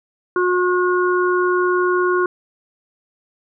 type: harmonic tone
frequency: 361.1 Hz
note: F#4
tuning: 42 cents flat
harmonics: 1 / 3 / 4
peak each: -16 / -21 / -22 dBFS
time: 0.36-2.26 s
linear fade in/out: 2 ms
effects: none